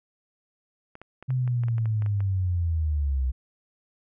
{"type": "clicks", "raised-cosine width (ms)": 0.5, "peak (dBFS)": -28, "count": 12, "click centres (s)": [0.954, 1.016, 1.226, 1.305, 1.477, 1.636, 1.684, 1.782, 1.857, 2.022, 2.062, 2.205]}
{"type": "linear sweep", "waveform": "sine", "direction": "down", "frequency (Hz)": [130.81, 62.1], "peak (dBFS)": -22, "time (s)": [1.28, 3.32], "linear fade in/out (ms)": 20}
{"effects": []}